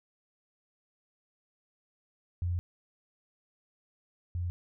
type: tone pair in turn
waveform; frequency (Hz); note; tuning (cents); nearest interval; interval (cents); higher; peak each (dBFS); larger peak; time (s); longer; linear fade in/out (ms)
sine; 87.8 / 87.8; F2 / F2; +10 / +10; unison; 0; neither; -28 / -30; first; 2.42-2.59 / 4.35-4.5; first; 0
effects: none